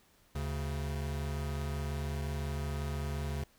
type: tone pair together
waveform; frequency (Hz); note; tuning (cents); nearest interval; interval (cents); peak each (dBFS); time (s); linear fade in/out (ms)
square; 73.9 / 139.5; D2 / C#3; +11 / +11; major seventh; 1100; -36 / -39; 0.35-3.44; 5
effects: pink hiss -66 dBFS RMS until 3.58 s